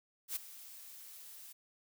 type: noise with ADSR envelope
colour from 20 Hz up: blue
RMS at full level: -36 dBFS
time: 0.28-1.53 s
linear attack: 80 ms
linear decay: 13 ms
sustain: -16 dB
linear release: 13 ms
effects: none